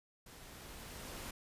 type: noise with level ramp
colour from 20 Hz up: pink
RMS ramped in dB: -55 to -45 dBFS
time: 0.26-1.31 s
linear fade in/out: 5 ms
effects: resampled to 32000 Hz